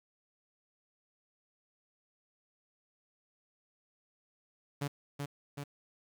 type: tone with echo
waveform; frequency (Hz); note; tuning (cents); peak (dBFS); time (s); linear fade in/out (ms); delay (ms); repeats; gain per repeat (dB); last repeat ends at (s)
sawtooth; 143; D3; -46; -29; 4.81-4.88; 10; 380; 2; -3; 5.64
effects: 10-bit